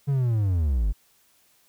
triangle linear sweep, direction down, 144.1 to 43.65 Hz, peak -18 dBFS, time 0.07-0.93 s, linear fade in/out 20 ms, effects white hiss -62 dBFS RMS until 1.68 s

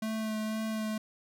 square tone with vibrato, 218.1 Hz, A3, 15 cents flat, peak -32 dBFS, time 0.02-0.98 s, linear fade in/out 5 ms, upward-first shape sine, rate 2 Hz, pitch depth 16 cents each way, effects none

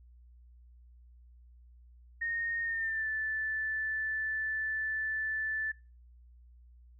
sine tone with pitch glide, 1850 to 1754.3 Hz, A#6 to A6, -14 to -6 cents, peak -31 dBFS, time 2.21-5.72 s, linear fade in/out 10 ms, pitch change -92 cents, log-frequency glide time 2.62-3.08 s, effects noise-tail reverb RT60 0.3 s tail -21 dB re dry + added 60 Hz sine -54 dBFS peak until 6.99 s

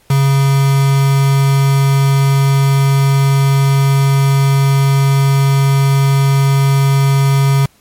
triangle tone with quantisation, 137.4 Hz, C#3, 15 cents flat, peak -6 dBFS, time 0.1-7.66 s, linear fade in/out 5 ms, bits 3, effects pink hiss -51 dBFS RMS until 7.8 s + MP3 64 kbps

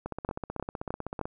two click trains, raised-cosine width 1 ms, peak -20 / -17 dBFS, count 20 / 4, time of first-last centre 0.06-1.255 / 0.29-1.213 s, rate 15.9 / 3.25 Hz, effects none

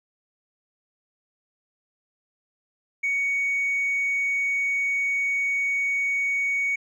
triangle tone with tanh clipping, 2235 Hz, C#7, 14 cents sharp, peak -22 dBFS, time 3.03-6.76 s, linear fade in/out 10 ms, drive 5 dB, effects none

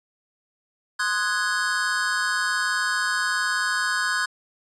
square chord, Ab dominant seventh, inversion first, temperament equal, 1046.5 / 1244.5 / 1480 / 1661.2 Hz, C6 / Eb6 / Gb6 / Ab6, 0 / 0 / 0 / 0 cents, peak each -31 / -32 / -26 / -27 dBFS, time 0.99-4.26 s, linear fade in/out 10 ms, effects resampled to 22050 Hz

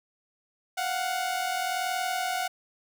sawtooth tone pair together, 701 / 742 Hz, F5 / F#5, +6 / +5 cents, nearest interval minor second, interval 99 cents, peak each -29 / -25 dBFS, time 0.77-2.48 s, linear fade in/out 10 ms, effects none

